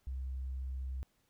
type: tone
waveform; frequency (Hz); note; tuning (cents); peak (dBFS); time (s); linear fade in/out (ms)
sine; 65.41; C2; 0; -35; 0.07-1.03; 0
effects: tanh soft clip ceiling -33 dBFS + pink hiss -75 dBFS RMS until 1.29 s